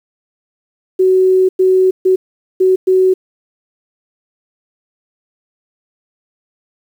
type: tone bursts at uneven times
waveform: sine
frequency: 374 Hz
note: F#4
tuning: 19 cents sharp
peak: -7 dBFS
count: 5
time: 0.99-1.49 / 1.59-1.91 / 2.05-2.16 / 2.6-2.76 / 2.87-3.14 s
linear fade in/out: 10 ms
effects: 7-bit